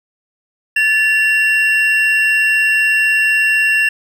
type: tone pair together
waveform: triangle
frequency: 1742 / 2742 Hz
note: A6 / F7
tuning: -18 / -32 cents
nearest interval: minor sixth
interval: 786 cents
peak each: -12 dBFS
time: 0.76-3.89 s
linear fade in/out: 5 ms
effects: none